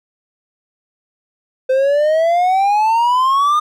triangle exponential sweep, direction up, 514 to 1227 Hz, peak -9 dBFS, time 1.69-3.6 s, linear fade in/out 10 ms, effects none

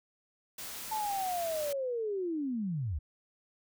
white noise, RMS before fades -42 dBFS, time 0.58-1.73 s, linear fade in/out 5 ms
sine linear sweep, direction down, 884 to 63.7 Hz, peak -31 dBFS, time 0.91-2.99 s, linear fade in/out 10 ms
effects none

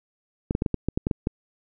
clicks, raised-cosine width 3 ms, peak -10 dBFS, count 10, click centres 0.509 / 0.551 / 0.621 / 0.662 / 0.743 / 0.886 / 0.975 / 1.069 / 1.112 / 1.271 s, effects none

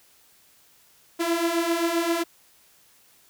sawtooth beating tone pair, 331.7 / 339.3 Hz, E4 / F4, +11 / -50 cents, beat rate 7.6 Hz, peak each -23 / -20 dBFS, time 1.19-2.24 s, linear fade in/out 20 ms, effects white hiss -58 dBFS RMS until 3.29 s

